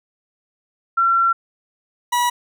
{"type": "tone pair in turn", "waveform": ["sine", "40% pulse"], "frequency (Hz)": [1360, 970], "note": ["F6", "B5"], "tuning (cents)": [-46, -31], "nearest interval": "tritone", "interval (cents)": 585, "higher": "first", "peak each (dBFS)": [-13, -15], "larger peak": "first", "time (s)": [[0.97, 1.33], [2.12, 2.3]], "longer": "first", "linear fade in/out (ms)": 10, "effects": []}